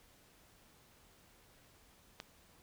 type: click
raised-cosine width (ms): 0.2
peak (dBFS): -26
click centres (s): 2.201
effects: pink hiss -65 dBFS RMS until 2.62 s